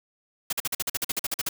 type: noise bursts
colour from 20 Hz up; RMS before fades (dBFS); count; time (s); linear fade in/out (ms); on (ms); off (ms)
white; -27; 14; 0.5-1.49; 5; 28; 46
effects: none